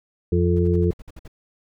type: harmonic tone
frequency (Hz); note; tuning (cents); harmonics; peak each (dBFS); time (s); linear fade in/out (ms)
87.31; F2; 0; 1 / 2 / 4 / 5; -19 / -22 / -23 / -24; 0.32-0.91; 5
type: noise bursts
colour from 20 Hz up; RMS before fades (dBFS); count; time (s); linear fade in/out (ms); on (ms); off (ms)
brown; -38; 9; 0.56-1.279; 5; 31; 55
effects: none